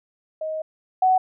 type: tone pair in turn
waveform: sine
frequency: 628 / 746.8 Hz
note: D#5 / F#5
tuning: +16 / +16 cents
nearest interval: minor third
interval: 300 cents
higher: second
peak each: -25 / -14 dBFS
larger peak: second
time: 0.41-0.62 / 1.02-1.18 s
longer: first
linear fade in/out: 5 ms
effects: none